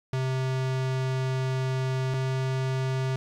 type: tone pair in turn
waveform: square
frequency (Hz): 130.81 / 131.39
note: C3 / C3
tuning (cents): 0 / +8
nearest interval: unison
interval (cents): 8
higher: second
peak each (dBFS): -26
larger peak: neither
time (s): 0.13-2.14 / 2.14-3.16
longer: first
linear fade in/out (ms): 2
effects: low-pass 6000 Hz 12 dB/octave + 9-bit